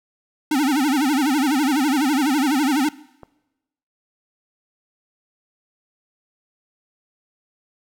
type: tone with vibrato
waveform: square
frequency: 281.3 Hz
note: C#4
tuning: 26 cents sharp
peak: -17 dBFS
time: 0.51-2.89 s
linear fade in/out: 5 ms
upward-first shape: sine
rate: 12 Hz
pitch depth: 180 cents each way
type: click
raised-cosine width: 1 ms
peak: -24 dBFS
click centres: 3.233 s
effects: noise-tail reverb RT60 1.0 s tail -21 dB re dry